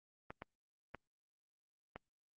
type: clicks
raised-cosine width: 0.5 ms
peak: -30 dBFS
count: 4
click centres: 0.305 / 0.421 / 0.947 / 1.96 s
effects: Opus 24 kbps